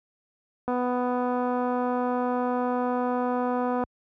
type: click train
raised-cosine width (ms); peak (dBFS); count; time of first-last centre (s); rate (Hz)
1; -15; 784; 0.68-3.837; 248
effects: high-pass 60 Hz 12 dB/octave